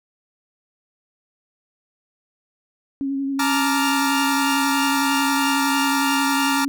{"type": "tone with vibrato", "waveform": "sine", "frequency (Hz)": 274.2, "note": "C#4", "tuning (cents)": -19, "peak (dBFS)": -21, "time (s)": [3.01, 6.68], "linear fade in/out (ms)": 0, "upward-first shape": "sine", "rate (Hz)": 11, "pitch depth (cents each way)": 23}
{"type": "chord", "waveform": "sawtooth", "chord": "Bb major seventh", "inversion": "third", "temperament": "equal with one note detuned", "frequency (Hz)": [867.9, 932.3, 1174.7, 1396.9], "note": ["A5", "Bb5", "D6", "F6"], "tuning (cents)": [-24, 0, 0, 0], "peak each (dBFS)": [-22, -20, -23, -21], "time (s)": [3.39, 6.65], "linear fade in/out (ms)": 5}
{"effects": []}